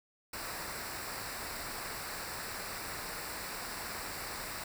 pink noise with comb filter, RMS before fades -41 dBFS, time 0.33-4.64 s, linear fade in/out 5 ms, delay 0.31 ms, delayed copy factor -0.65, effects none

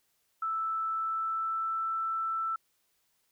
sine tone with pitch glide, 1318.5 to 1327.7 Hz, E6 to E6, 0 to +12 cents, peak -29 dBFS, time 0.42-2.56 s, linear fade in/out 5 ms, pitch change +12 cents, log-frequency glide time 0.87-1.92 s, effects white hiss -74 dBFS RMS until 3.31 s

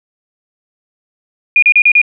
sine tone bursts, 2435 Hz, D#7, 38 cents flat, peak -4 dBFS, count 5, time 1.56-2.016 s, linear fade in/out 2 ms, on 64 ms, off 34 ms, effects none

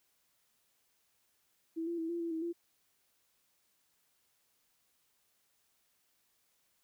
sine tone with pitch steps, 327.2 / 340.7 / 326.3 / 342 / 335.6 / 322.4 / 341.3 Hz, E4 / F4 / E4 / F4 / E4 / E4 / F4, -13 / -43 / -18 / -36 / +31 / -38 / -40 cents, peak -34 dBFS, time 1.76-2.53 s, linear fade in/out 20 ms, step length 110 ms, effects white hiss -75 dBFS RMS until 6.83 s

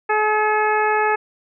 harmonic tone with a mistuned harmonic, 426.7 Hz, G#4, 47 cents sharp, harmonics 1 / 2 / 3 / 4 / 5 / 6, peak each -21 / -19 / -24 / -23 / -29 / -30 dBFS, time 0.09-1.16 s, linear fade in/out 10 ms, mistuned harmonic 5, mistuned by +25 cents, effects none

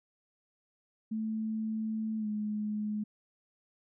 sine tone with pitch glide, 219.3 to 211.2 Hz, A3 to G#3, -6 to +29 cents, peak -31 dBFS, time 1.11-3.04 s, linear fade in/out 10 ms, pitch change -65 cents, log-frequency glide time 2.18-2.27 s, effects none

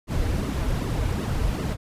brown noise with flanger, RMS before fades -25 dBFS, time 0.07-1.77 s, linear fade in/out 50 ms, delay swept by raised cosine 1.2 to 5.6 ms, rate 2.6 Hz, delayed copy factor -0.7, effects resampled to 32000 Hz

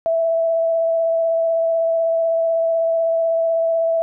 sine tone with vibrato, 659.3 Hz, E5, in tune, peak -15 dBFS, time 0.06-4.02 s, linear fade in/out 0 ms, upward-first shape sine, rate 16 Hz, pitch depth 12 cents each way, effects none

